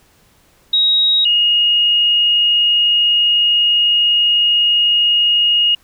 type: tone pair in turn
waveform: sine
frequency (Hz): 3800 / 2866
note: A#7 / F7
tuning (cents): +33 / +44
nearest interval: perfect fourth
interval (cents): 489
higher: first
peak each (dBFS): -10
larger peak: neither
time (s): 0.73-1.25 / 1.25-5.75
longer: second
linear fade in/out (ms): 5
effects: pink hiss -53 dBFS RMS until 5.83 s